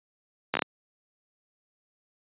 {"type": "slowing click train", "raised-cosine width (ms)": 0.3, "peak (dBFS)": -8, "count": 5, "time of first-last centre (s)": [0.54, 0.622], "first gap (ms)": 13, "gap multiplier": 1.31, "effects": ["high-pass 200 Hz 12 dB/octave", "resampled to 8000 Hz"]}